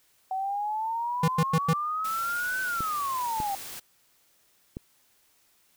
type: exponential two-way sweep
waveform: sine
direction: up then down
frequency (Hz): 751 to 1533 to 777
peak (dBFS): -27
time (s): 0.31-3.55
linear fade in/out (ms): 2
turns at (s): 2.61
type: tone bursts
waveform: square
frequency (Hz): 162.2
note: E3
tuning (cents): -28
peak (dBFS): -21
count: 4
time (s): 1.23-1.734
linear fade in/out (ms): 5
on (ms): 51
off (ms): 100
type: noise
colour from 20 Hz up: white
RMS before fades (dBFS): -40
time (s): 2.04-3.8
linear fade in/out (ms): 10
type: clicks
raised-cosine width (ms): 3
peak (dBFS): -22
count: 3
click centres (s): 2.806 / 3.402 / 4.769
effects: white hiss -65 dBFS RMS until 5.76 s